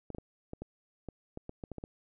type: clicks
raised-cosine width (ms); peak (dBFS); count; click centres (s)
2; -27; 12; 0.103 / 0.148 / 0.184 / 0.534 / 0.62 / 1.087 / 1.374 / 1.494 / 1.638 / 1.717 / 1.783 / 1.839
effects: none